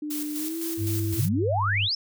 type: tone with pitch glide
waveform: sine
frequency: 299.7 to 330.6 Hz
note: D4 to E4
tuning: +35 to +5 cents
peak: -29 dBFS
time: 0.02-1.2 s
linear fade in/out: 5 ms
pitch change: +170 cents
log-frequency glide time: 0.37-0.57 s
type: noise with tremolo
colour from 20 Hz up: blue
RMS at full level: -33 dBFS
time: 0.1-1.29 s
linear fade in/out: 10 ms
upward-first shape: square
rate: 3.9 Hz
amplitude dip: 50%
type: tone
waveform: sine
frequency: 100.7 Hz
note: G2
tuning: 47 cents sharp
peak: -25 dBFS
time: 0.77-1.89 s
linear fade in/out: 50 ms
type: exponential sweep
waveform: sine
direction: up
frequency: 85.6 to 5480 Hz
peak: -23 dBFS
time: 1.13-1.95 s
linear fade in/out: 5 ms
effects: none